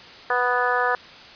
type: harmonic tone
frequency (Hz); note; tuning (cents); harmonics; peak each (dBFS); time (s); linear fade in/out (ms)
246.9; B3; 0; 2 / 3 / 4 / 5 / 6 / 7; -26 / -26 / -26 / -26 / -26 / -26; 0.3-0.95; 2
effects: white hiss -43 dBFS RMS until 1.35 s + resampled to 11025 Hz